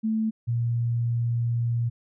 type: tone pair in turn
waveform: sine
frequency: 220 / 117.96 Hz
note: A3 / A#2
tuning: 0 / +21 cents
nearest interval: major seventh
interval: 1079 cents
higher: first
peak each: -22 dBFS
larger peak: neither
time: 0.03-0.31 / 0.47-1.9 s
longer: second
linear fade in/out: 20 ms
effects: none